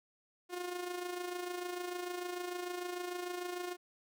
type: tone with amplitude modulation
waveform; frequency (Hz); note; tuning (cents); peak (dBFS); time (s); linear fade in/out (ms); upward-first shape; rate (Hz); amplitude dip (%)
sawtooth; 356.6; F4; +36; -32; 0.49-3.77; 50; sine; 26.7; 55
effects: none